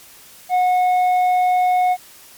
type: tone with tanh clipping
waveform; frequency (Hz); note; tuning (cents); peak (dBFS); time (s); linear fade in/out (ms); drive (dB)
sine; 729; F#5; -26; -14; 0.49-1.97; 50; 5
effects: white hiss -44 dBFS RMS until 2.37 s + MP3 96 kbps